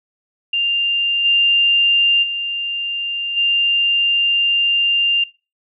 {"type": "tone with level steps", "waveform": "sine", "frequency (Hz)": 2794, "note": "F7", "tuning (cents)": 0, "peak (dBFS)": [-15, -11, -20, -13], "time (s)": [0.53, 5.24], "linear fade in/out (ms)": 5, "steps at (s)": [1.24, 2.22, 3.36], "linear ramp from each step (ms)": 20, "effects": ["noise-tail reverb RT60 0.3 s tail -21 dB re dry"]}